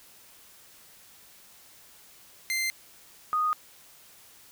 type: tone pair in turn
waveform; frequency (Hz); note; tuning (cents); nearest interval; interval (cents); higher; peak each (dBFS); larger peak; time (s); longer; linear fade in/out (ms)
sawtooth / sine; 2084 / 1239.2; C7 / D#6; -7 / -7; major sixth; 900; first; -23; neither; 2.5-2.7 / 3.33-3.53; neither; 0
effects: white hiss -54 dBFS RMS until 4.51 s